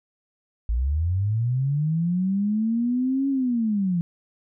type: linear two-way sweep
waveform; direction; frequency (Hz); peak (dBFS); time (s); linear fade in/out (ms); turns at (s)
sine; up then down; 53.3 to 277.2 to 166.9; -20; 0.69-4.01; 0; 3.29
effects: none